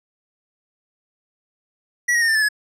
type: tone with pitch steps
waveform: square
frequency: 1935 / 1884.3 / 1834.9 / 1786.7 / 1739.9 / 1694.3 Hz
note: B6 / A#6 / A#6 / A6 / A6 / G#6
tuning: -36 / +18 / -28 / +26 / -20 / +34 cents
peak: -16 dBFS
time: 2.08-2.488 s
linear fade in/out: 10 ms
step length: 68 ms
effects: low-pass 10000 Hz 12 dB/octave